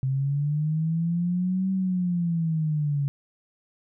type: linear two-way sweep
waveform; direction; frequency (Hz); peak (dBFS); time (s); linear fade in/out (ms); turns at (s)
sine; up then down; 130.81 to 191.5 to 139.2; -22; 0.03-3.08; 0; 1.71
effects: none